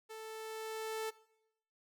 sawtooth tone with level ramp, 440.4 Hz, A4, 2 cents sharp, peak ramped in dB -42 to -32 dBFS, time 0.09-1.11 s, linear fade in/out 20 ms, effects noise-tail reverb RT60 0.8 s tail -20 dB re dry

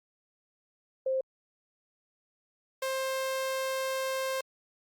sine / sawtooth tone pair in turn, 526 / 528.5 Hz, C5 / C5, +9 / +17 cents, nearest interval unison, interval 8 cents, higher second, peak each -26 / -26 dBFS, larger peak neither, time 1.06-1.21 / 2.82-4.41 s, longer second, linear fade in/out 5 ms, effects Opus 48 kbps

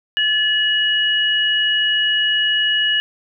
sine tone pair together, 1726 / 2907 Hz, A6 / F#7, -34 / -31 cents, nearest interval major sixth, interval 903 cents, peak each -19 / -16 dBFS, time 0.17-3 s, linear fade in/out 0 ms, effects none

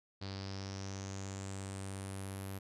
sawtooth tone with low-pass filter sweep, 97 Hz, G2, 18 cents flat, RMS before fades -43 dBFS, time 0.21-2.59 s, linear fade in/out 10 ms, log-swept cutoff 4500 to 12000 Hz, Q 6, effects none

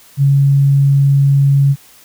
sine tone, 139.3 Hz, C#3, 9 cents sharp, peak -7 dBFS, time 0.17-1.76 s, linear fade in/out 50 ms, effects white hiss -44 dBFS RMS until 2.04 s

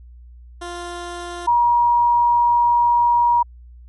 15% pulse / sine tone pair in turn, 349.2 / 954 Hz, F4 / A#5, 0 / +40 cents, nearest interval octave + perfect fourth, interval 1740 cents, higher second, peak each -22 / -12 dBFS, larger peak second, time 0.61-1.47 / 1.47-3.43 s, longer second, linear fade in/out 10 ms, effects added 60 Hz sine -39 dBFS peak until 3.88 s + MP3 48 kbps

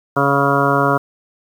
harmonic tone, 140 Hz, C#3, 18 cents sharp, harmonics 1 / 2 / 3 / 4 / 5 / 7 / 8 / 9 / 10, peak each -21 / -21 / -21 / -21 / -21 / -21 / -21 / -21 / -21 dBFS, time 0.16-0.98 s, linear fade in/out 10 ms, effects 7-bit

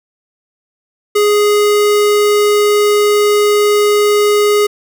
square tone, 415.3 Hz, G#4, in tune, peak -9 dBFS, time 1.15-4.67 s, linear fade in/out 10 ms, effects none

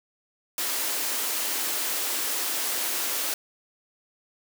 white high-pass noise, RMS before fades -28 dBFS, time 0.58-3.34 s, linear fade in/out 2 ms, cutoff 250 Hz, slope 48 dB/octave, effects none

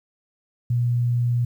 sine tone, 120.7 Hz, B2, 39 cents flat, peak -18 dBFS, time 0.7-1.45 s, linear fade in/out 5 ms, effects 9-bit

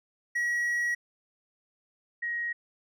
triangle / sine tone pair in turn, 1914 / 1889.8 Hz, A#6 / A#6, +45 / +23 cents, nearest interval unison, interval 22 cents, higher first, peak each -24 / -29 dBFS, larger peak first, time 0.35-0.95 / 2.22-2.53 s, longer first, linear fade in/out 10 ms, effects none

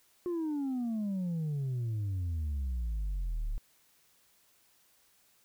sine exponential sweep, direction down, 360 to 34.32 Hz, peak -28 dBFS, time 0.26-3.58 s, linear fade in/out 0 ms, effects tanh soft clip ceiling -30 dBFS + white hiss -67 dBFS RMS until 5.44 s

